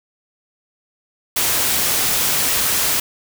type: noise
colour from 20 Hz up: white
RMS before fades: -18 dBFS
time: 1.36-3 s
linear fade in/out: 5 ms
effects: none